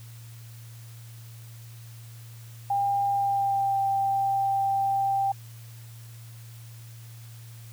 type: tone with pitch glide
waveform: sine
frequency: 800 to 786.3 Hz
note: G5 to G5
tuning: +35 to +5 cents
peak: -22 dBFS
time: 2.7-5.32 s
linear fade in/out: 5 ms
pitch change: -30 cents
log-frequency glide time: 3.09-3.76 s
effects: added 115 Hz sine -42 dBFS peak until 7.72 s + white hiss -53 dBFS RMS until 7.72 s